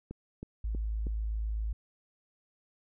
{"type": "click train", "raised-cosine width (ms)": 3, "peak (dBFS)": -27, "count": 4, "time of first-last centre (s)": [0.11, 1.068], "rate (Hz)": 3.13}
{"type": "tone", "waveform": "sine", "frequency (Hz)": 53.9, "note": "A1", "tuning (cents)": -35, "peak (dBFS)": -30, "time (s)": [0.64, 1.73], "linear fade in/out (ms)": 5}
{"effects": []}